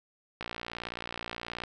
click train, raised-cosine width 0.3 ms, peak -20 dBFS, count 73, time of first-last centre 0.41-1.637 s, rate 58.7 Hz, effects none

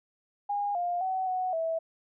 sine tone with pitch steps, 815 / 704 / 754 / 740 / 653 Hz, G#5 / F5 / F#5 / F#5 / E5, -33 / +14 / +32 / 0 / -17 cents, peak -27 dBFS, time 0.49-1.79 s, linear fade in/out 10 ms, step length 260 ms, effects none

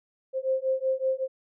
sine beating tone pair, 523.3 / 528.6 Hz, C5 / C5, 0 / +18 cents, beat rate 5.3 Hz, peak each -27 dBFS, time 0.33-1.28 s, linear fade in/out 50 ms, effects none

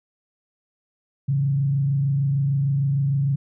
sine tone with frequency modulation, 138.59 Hz, C#3, in tune, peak -18 dBFS, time 1.28-3.36 s, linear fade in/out 10 ms, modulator 26.6 Hz, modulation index 0.41, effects none

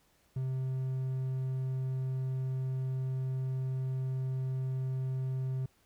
triangle tone, 130.81 Hz, C3, in tune, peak -29 dBFS, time 0.36-5.66 s, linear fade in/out 5 ms, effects pink hiss -69 dBFS RMS until 5.85 s

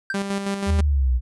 triangle tone with exponential decay, 1568 Hz, G6, in tune, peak -18 dBFS, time 0.1-0.23 s, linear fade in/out 2 ms, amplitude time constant 27 ms
sawtooth tone with tremolo, 198.1 Hz, G3, 18 cents sharp, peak -18 dBFS, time 0.14-0.81 s, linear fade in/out 5 ms, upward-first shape square, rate 6.2 Hz, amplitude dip 45%
sine linear sweep, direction down, 82 to 58.8 Hz, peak -16 dBFS, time 0.66-1.21 s, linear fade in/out 50 ms
effects resampled to 24000 Hz

